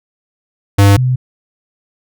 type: tone pair in turn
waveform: square / sine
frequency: 100 / 127.32 Hz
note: G2 / C3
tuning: +35 / -47 cents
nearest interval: major third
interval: 418 cents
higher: second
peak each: -5 / -10 dBFS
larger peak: first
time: 0.78-0.97 / 0.97-1.16 s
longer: neither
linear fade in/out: 10 ms
effects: none